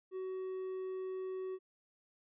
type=tone; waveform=triangle; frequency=375.3 Hz; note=F#4; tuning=25 cents sharp; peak=-36 dBFS; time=0.11-1.59 s; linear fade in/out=50 ms; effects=resampled to 8000 Hz